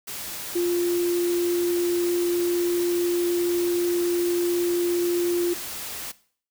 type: tone in noise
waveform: sine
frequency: 349.2 Hz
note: F4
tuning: in tune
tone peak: -20 dBFS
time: 0.55-5.54 s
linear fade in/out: 10 ms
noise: white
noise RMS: -34 dBFS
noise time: 0.07-6.12 s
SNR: +11 dB
effects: noise-tail reverb RT60 0.5 s tail -18 dB re dry